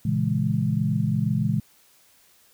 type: chord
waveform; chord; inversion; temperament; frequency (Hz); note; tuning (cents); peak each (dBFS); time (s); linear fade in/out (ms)
sine; A# half-diminished seventh; none; equal; 116.54 / 138.59 / 164.81 / 207.7; A#2 / C#3 / E3 / G#3; 0 / 0 / 0 / 0; -26; 0.05-1.6; 5
effects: white hiss -58 dBFS RMS until 2.53 s